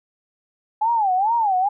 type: tone with vibrato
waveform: sine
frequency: 831 Hz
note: G#5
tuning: 1 cent sharp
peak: -16 dBFS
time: 0.81-1.69 s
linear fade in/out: 10 ms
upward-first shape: sine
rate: 2.3 Hz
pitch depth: 220 cents each way
effects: none